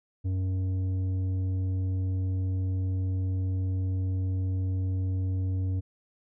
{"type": "tone with tanh clipping", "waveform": "sine", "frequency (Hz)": 93.5, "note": "F#2", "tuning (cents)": 19, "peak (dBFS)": -27, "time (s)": [0.24, 5.81], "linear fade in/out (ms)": 20, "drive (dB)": 8, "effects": []}